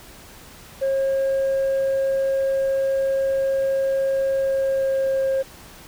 sine tone with pitch glide, 540 to 535.3 Hz, C#5 to C5, -45 to +39 cents, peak -16 dBFS, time 0.81-5.43 s, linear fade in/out 20 ms, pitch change -16 cents, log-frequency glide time 4.42-5.29 s, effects tanh soft clip ceiling -17 dBFS + pink hiss -44 dBFS RMS until 5.87 s

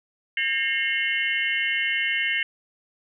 sine tone cluster, 1615 / 1827 / 2146 / 2764 / 3018 Hz, G#6 / A#6 / C7 / F7 / F#7, -49 / -35 / +43 / -19 / +34 cents, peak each -33 / -28 / -25 / -29 / -31 dBFS, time 0.37-2.43 s, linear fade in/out 2 ms, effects none

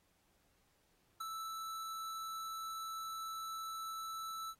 square tone with ADSR envelope, 1318.5 Hz, E6, in tune, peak -37 dBFS, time 1.2-4.55 s, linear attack 12 ms, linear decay 5 ms, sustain -5 dB, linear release 54 ms, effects pink hiss -75 dBFS RMS until 4.59 s + AAC 48 kbps

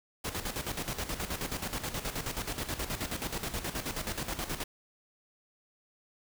pink noise with tremolo, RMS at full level -34 dBFS, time 0.24-4.64 s, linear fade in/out 10 ms, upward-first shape square, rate 9.4 Hz, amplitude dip 65%, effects none

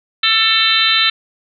harmonic tone with a mistuned harmonic, 444.7 Hz, A4, 18 cents sharp, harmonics 3 / 4 / 5 / 6 / 7 / 8 / 9, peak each -20 / -20 / -21 / -20 / -19 / -17 / -16 dBFS, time 0.23-1.1 s, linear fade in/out 5 ms, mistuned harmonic 8, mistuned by +24 cents, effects none

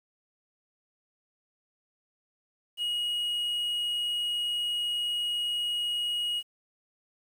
triangle tone with quantisation, 2893 Hz, F#7, 40 cents flat, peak -26 dBFS, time 2.77-6.43 s, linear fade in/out 50 ms, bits 9, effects none

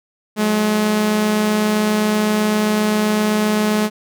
sawtooth tone pair together, 185 / 212.7 Hz, F#3 / G#3, 0 / +42 cents, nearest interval major second, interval 242 cents, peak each -23 / -11 dBFS, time 0.36-3.9 s, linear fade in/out 50 ms, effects none

